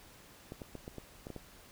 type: clicks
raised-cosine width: 2 ms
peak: -29 dBFS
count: 8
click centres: 0.521 / 0.618 / 0.753 / 0.879 / 0.983 / 1.269 / 1.303 / 1.363 s
effects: pink hiss -57 dBFS RMS until 1.71 s